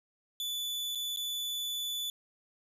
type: tone with dropouts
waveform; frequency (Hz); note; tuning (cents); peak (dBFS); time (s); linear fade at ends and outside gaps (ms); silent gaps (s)
40% pulse; 3476; A7; -22; -32; 0.4-2.1; 1; 0.95-0.955 / 1.162-1.171
effects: none